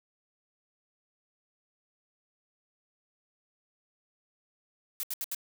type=noise bursts; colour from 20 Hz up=blue; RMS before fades=-34 dBFS; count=4; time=5-5.347 s; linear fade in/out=0 ms; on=32 ms; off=73 ms; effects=none